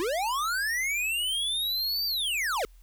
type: linear two-way sweep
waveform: square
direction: up then down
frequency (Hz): 322.4 to 4699 to 399.2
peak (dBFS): -27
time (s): 0-2.65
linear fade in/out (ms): 0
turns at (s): 2.06
effects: added 42 Hz sine -50 dBFS peak until 2.82 s + white hiss -66 dBFS RMS until 2.82 s